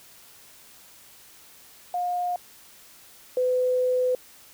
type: tone pair in turn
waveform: sine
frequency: 713 / 504.2 Hz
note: F5 / B4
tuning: +36 / +36 cents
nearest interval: tritone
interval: 600 cents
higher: first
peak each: -24 / -20 dBFS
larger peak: second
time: 1.94-2.36 / 3.37-4.15 s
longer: second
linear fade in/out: 2 ms
effects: white hiss -51 dBFS RMS until 4.53 s